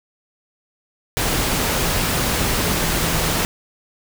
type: tone in noise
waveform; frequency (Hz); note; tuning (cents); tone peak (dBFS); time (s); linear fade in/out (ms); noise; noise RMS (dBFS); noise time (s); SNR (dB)
sine; 164.81; E3; 0; -27; 2.64-3.41; 0; pink; -20; 1.17-3.45; -10
effects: none